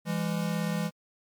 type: tone pair together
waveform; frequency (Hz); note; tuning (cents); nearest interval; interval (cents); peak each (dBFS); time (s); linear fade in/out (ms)
square; 167.3 / 204.3; E3 / G#3; +26 / -28; minor third; 346; -30 / -32; 0.05-0.91; 50
effects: MP3 96 kbps